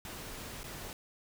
pink noise with dropouts, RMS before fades -44 dBFS, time 0.05-0.93 s, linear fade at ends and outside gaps 1 ms, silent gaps 0.633-0.641 s, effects none

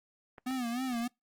clicks, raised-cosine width 0.5 ms, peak -33 dBFS, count 2, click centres 0.382 / 0.509 s
square tone with vibrato, 246.9 Hz, B3, in tune, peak -32 dBFS, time 0.46-1.08 s, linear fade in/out 10 ms, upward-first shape sine, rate 3.3 Hz, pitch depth 110 cents each way
effects noise-tail reverb RT60 0.2 s tail -26 dB re dry + Opus 24 kbps

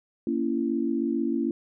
sine chord, A# diminished, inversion none, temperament just, 233.1 / 279.7 / 335.6 Hz, A#3 / C#4 / E4, 0 / +16 / +31 cents, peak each -28 dBFS, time 0.27-1.51 s, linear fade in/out 2 ms, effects none

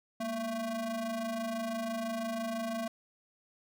square ring-modulated tone, 220 Hz, A3, in tune, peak -31 dBFS, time 0.2-2.88 s, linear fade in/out 5 ms, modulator 453 Hz, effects none

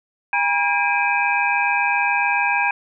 sine tone cluster, 812 / 959 / 1620 / 2363 / 2523 Hz, G#5 / A#5 / G#6 / D7 / D#7, -39 / +49 / -43 / +10 / +23 cents, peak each -23 dBFS, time 0.33-2.71 s, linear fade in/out 2 ms, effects none

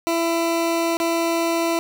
20% pulse tone with dropouts, 334.2 Hz, E4, 24 cents sharp, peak -14 dBFS, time 0.07-1.79 s, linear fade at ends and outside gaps 0 ms, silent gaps 0.97-1.001 s, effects none

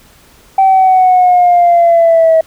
sine linear sweep, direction down, 774 to 642 Hz, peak -3 dBFS, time 0.58-2.41 s, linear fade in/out 5 ms, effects tanh soft clip ceiling -1 dBFS + pink hiss -44 dBFS RMS until 2.46 s

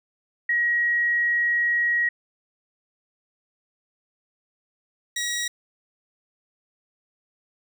sine / 15% pulse tone pair in turn, 1900 / 1908.6 Hz, A#6 / A#6, +33 / +40 cents, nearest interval unison, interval 7 cents, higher second, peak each -19 / -19 dBFS, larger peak neither, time 0.49-2.09 / 5.16-5.48 s, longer first, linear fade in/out 5 ms, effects none

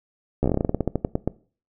slowing click train, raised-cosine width 2 ms, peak -8 dBFS, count 18, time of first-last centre 0.43-1.276 s, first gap 13 ms, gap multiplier 1.15, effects noise-tail reverb RT60 0.4 s tail -20 dB re dry

